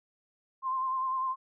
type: tone with vibrato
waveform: sine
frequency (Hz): 1046.5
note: C6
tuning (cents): 0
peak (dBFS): -28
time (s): 0.62-1.36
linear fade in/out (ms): 50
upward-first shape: sine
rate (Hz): 10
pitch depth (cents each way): 34
effects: none